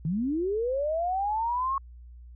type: linear sweep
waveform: sine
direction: up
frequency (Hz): 146.6 to 1105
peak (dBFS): -25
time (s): 0.05-1.78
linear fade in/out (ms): 2
effects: added 60 Hz sine -44 dBFS peak until 2.35 s